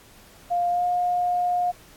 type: tone with pitch glide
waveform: sine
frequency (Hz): 702 to 713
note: F5 to F5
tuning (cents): +9 to +36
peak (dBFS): -20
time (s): 0.5-1.72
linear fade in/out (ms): 20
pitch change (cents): +27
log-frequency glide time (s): 0.69-0.84
effects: pink hiss -51 dBFS RMS until 1.96 s + AAC 64 kbps